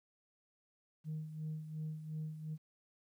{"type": "tone with tremolo", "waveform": "sine", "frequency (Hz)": 155.56, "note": "D#3", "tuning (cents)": 0, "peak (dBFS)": -36, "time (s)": [1.04, 2.58], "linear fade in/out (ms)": 50, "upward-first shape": "sine", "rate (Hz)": 2.8, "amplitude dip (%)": 65, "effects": ["tanh soft clip ceiling -35 dBFS", "12-bit"]}